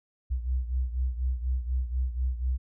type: beating tone pair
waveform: sine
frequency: 62.2 / 66.3 Hz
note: B1 / C2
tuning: +13 / +23 cents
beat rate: 4.1 Hz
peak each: -27 / -32 dBFS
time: 0.3-2.58 s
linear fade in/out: 20 ms
effects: none